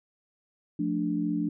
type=chord; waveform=sine; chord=D minor; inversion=first; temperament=just; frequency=176.2 / 220.2 / 293.7 Hz; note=F3 / A3 / D4; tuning=+16 / +2 / 0 cents; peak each=-31 / -32 / -28 dBFS; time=0.79-1.49 s; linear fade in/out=5 ms; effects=none